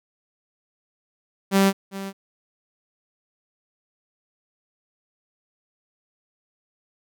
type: tone with echo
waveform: sawtooth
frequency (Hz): 195.1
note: G3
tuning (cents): -8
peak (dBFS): -11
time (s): 1.51-1.73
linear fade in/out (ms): 50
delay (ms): 400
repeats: 1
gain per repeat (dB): -15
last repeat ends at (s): 2.13
effects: none